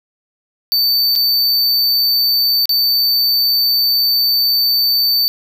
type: tone with dropouts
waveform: square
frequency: 4562 Hz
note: C#8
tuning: 49 cents sharp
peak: -12 dBFS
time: 0.72-5.28 s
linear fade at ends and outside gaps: 0 ms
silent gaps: 1.154-1.16 / 2.656-2.693 s
effects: none